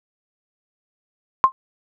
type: tone with exponential decay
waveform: sine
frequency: 1057 Hz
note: C6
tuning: 17 cents sharp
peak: -4 dBFS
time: 1.44-1.52 s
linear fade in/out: 0 ms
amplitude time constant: 17 ms
effects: none